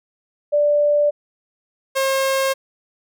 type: tone pair in turn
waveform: sine / sawtooth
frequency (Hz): 587.3 / 536.7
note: D5 / C5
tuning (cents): 0 / +44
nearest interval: major second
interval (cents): 156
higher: first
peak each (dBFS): -13 / -13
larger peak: neither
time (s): 0.52-1.11 / 1.95-2.54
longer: neither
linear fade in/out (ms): 20
effects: none